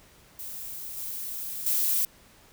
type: noise with level steps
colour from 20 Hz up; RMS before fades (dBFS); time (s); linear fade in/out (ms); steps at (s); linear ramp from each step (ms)
violet; -38 / -35 / -25; 0.39-2.05; 2; 0.97 / 1.66; 5
effects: pink hiss -56 dBFS RMS until 2.52 s